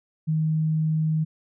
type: tone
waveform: sine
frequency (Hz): 157.1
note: D#3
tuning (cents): +17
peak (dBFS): -20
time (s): 0.27-1.25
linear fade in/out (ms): 20
effects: none